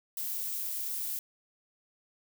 violet noise, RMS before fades -35 dBFS, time 0.17-1.19 s, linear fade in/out 2 ms, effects none

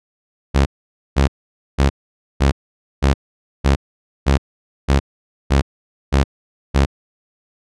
sawtooth tone bursts, 68.9 Hz, C#2, 10 cents flat, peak -7 dBFS, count 11, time 0.54-6.86 s, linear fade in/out 20 ms, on 120 ms, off 500 ms, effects low-pass 7000 Hz 12 dB/octave

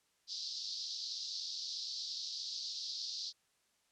white band-pass noise, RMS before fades -42 dBFS, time 0.27-3.33 s, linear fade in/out 50 ms, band 4000 to 5200 Hz, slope 48 dB/octave, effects white hiss -75 dBFS RMS until 3.91 s + low-pass 9000 Hz 12 dB/octave

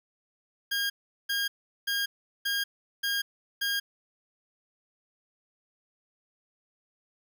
20% pulse tone bursts, 1620 Hz, G#6, 43 cents flat, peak -22 dBFS, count 6, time 0.71-3.8 s, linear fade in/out 10 ms, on 190 ms, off 390 ms, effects none

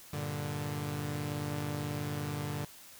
sawtooth chord, G minor, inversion none, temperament equal, 98 / 116.54 / 146.83 Hz, G2 / Bb2 / D3, 0 / 0 / 0 cents, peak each -37 / -38 / -32 dBFS, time 0.13-2.65 s, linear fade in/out 5 ms, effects white hiss -53 dBFS RMS until 2.99 s

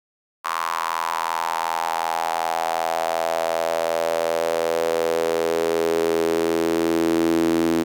sawtooth tone with high-pass filter sweep, 82.7 Hz, E2, 6 cents sharp, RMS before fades -22 dBFS, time 0.44-7.84 s, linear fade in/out 20 ms, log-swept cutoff 1100 to 300 Hz, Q 5.2, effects none

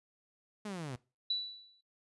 sawtooth linear sweep, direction down, 216.3 to 117.3 Hz, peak -35 dBFS, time 0.65-0.96 s, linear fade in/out 5 ms
sine tone with exponential decay, 3951 Hz, B7, in tune, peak -28 dBFS, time 1.3-1.81 s, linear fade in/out 5 ms, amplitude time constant 110 ms
effects noise-tail reverb RT60 0.3 s tail -21 dB re dry + resampled to 24000 Hz

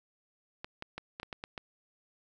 clicks, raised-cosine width 0.3 ms, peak -23 dBFS, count 8, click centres 0.645 / 0.824 / 0.98 / 1.199 / 1.231 / 1.328 / 1.439 / 1.578 s, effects none

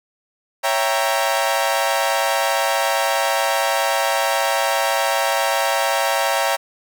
sawtooth chord, C# diminished seventh, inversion none, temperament equal with one note detuned, 554.4 / 663.8 / 784 / 932.3 Hz, C#5 / E5 / G5 / Bb5, 0 / +12 / 0 / 0 cents, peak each -19 dBFS, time 0.63-6.57 s, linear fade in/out 20 ms, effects none

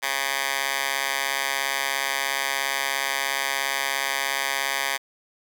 10% pulse tone with high-pass filter, 137 Hz, C#3, 20 cents flat, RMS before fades -26 dBFS, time 0.02-4.98 s, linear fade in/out 20 ms, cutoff 1400 Hz, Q 1.3, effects none

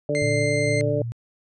harmonic tone, 146.83 Hz, D3, in tune, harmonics 1 / 2 / 3 / 4, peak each -28 / -29 / -26 / -24 dBFS, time 0.09-1.02 s, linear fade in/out 2 ms
40% pulse tone, 2093 Hz, C7, in tune, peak -25 dBFS, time 0.15-0.81 s, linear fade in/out 0 ms
sine tone with tremolo, 116.54 Hz, A#2, in tune, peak -24 dBFS, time 0.22-1.12 s, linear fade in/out 0 ms, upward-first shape square, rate 2.2 Hz, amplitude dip 25%
effects resampled to 24000 Hz

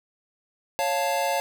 square chord, Db augmented, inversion none, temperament equal, 554.4 / 698.5 / 880 Hz, Db5 / F5 / A5, 0 / 0 / 0 cents, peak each -28 dBFS, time 0.79-1.4 s, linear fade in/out 0 ms, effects none

